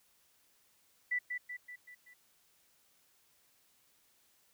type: tone with echo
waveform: sine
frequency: 1975.5 Hz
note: B6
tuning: in tune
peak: -30 dBFS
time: 1.11-1.19 s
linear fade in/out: 10 ms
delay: 190 ms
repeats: 5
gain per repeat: -5 dB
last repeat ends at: 2.14 s
effects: white hiss -70 dBFS RMS until 4.53 s